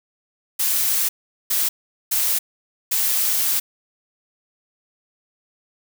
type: noise bursts at uneven times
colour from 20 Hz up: blue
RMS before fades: -20 dBFS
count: 4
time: 0.59-1.09 / 1.5-1.69 / 2.11-2.39 / 2.91-3.6 s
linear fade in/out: 10 ms
effects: none